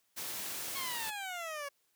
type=noise; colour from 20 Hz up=white; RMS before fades=-40 dBFS; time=0.16-1.11 s; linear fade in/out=20 ms
type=exponential sweep; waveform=15% pulse; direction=down; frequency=1107 to 554.4 Hz; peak=-32 dBFS; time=0.75-1.69 s; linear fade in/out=10 ms
effects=white hiss -75 dBFS RMS until 1.95 s + high-pass 100 Hz 12 dB/octave